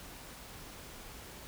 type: silence
effects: pink hiss -49 dBFS RMS until 1.47 s